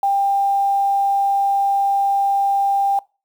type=tone with quantisation; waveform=sine; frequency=794 Hz; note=G5; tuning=22 cents sharp; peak=-14 dBFS; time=0.03-2.99 s; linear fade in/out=2 ms; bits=7; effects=noise-tail reverb RT60 0.3 s tail -23 dB re dry